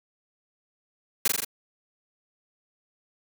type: noise with echo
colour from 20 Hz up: white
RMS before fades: -22 dBFS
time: 1.25-1.28 s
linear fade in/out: 5 ms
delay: 42 ms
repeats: 4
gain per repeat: -2 dB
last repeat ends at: 1.448 s
effects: none